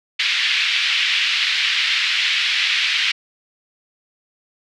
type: band-pass noise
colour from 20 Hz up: pink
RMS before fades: -19 dBFS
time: 0.19-3.12 s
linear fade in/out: 10 ms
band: 2100 to 3900 Hz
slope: 24 dB/octave
effects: none